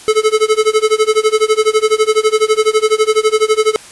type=tone with tremolo; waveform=square; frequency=433.1 Hz; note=A4; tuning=27 cents flat; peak=-7 dBFS; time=0.08-3.76 s; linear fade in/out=0 ms; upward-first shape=sine; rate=12 Hz; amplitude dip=95%; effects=white hiss -36 dBFS RMS until 3.91 s + resampled to 24000 Hz